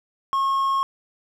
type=tone; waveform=triangle; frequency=1086 Hz; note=C#6; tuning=36 cents flat; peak=-17 dBFS; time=0.33-0.83 s; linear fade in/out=0 ms; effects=none